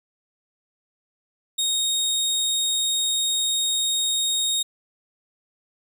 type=tone; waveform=25% pulse; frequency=3729 Hz; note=A#7; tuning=in tune; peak=-17 dBFS; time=1.58-4.63 s; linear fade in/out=10 ms; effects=none